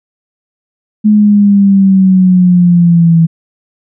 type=exponential sweep; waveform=sine; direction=down; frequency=213.2 to 163.5 Hz; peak=-3 dBFS; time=1.04-3.27 s; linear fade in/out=20 ms; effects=none